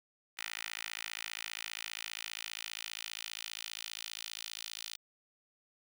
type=tone with high-pass filter sweep; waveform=10% pulse; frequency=55 Hz; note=A1; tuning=in tune; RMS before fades=-43 dBFS; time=0.37-4.97 s; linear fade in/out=20 ms; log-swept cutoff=2100 to 3600 Hz; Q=1.6; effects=none